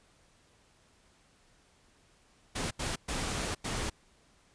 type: noise bursts at uneven times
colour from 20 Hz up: pink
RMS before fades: -34 dBFS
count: 4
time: 2.55-2.71 / 2.79-2.96 / 3.08-3.55 / 3.64-3.9 s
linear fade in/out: 10 ms
effects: pink hiss -65 dBFS RMS until 4.54 s + resampled to 22050 Hz